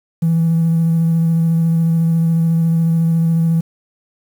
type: tone with vibrato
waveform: triangle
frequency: 164.81 Hz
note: E3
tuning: in tune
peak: -8 dBFS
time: 0.22-3.61 s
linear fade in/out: 10 ms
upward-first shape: square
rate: 14 Hz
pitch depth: 12 cents each way
effects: tanh soft clip ceiling -8 dBFS + 7-bit